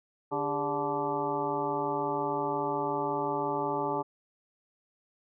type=harmonic tone with a mistuned harmonic; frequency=145.6 Hz; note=D3; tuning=15 cents flat; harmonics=1 / 2 / 3 / 4 / 5 / 6 / 7 / 8; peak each=-42 / -37 / -34 / -37 / -40 / -32 / -42 / -37 dBFS; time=0.31-4.03 s; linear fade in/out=20 ms; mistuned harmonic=3; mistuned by=-120 cents; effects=none